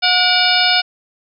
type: harmonic tone with a mistuned harmonic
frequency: 725 Hz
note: F#5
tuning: 35 cents flat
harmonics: 1 / 2 / 3 / 4 / 5 / 6 / 7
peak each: -19 / -19 / -19 / -19 / -19 / -19 / -19 dBFS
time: 0.02-0.82 s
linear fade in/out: 20 ms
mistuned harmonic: 3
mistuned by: +110 cents
effects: none